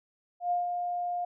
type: tone with ADSR envelope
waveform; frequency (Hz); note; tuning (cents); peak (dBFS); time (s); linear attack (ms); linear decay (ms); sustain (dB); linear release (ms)
sine; 707; F5; +21; -24; 0.4-1.25; 110; 150; -5; 6
effects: none